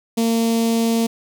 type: tone with notch filter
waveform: sawtooth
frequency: 228.6 Hz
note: A#3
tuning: 34 cents flat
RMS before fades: -18 dBFS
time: 0.17-1.07 s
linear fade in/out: 10 ms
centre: 1500 Hz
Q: 0.53
effects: none